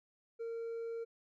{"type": "tone with hard clipping", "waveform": "sine", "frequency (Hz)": 460, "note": "A#4", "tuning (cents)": -23, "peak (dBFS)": -39, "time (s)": [0.39, 1.05], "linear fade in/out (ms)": 20, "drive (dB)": 2, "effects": []}